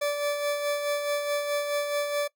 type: tone with tremolo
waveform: 40% pulse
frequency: 581 Hz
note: D5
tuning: 19 cents flat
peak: -23 dBFS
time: 0.01-2.28 s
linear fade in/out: 10 ms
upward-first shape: sine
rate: 4.7 Hz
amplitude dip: 45%
effects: noise-tail reverb RT60 0.1 s tail -21 dB re dry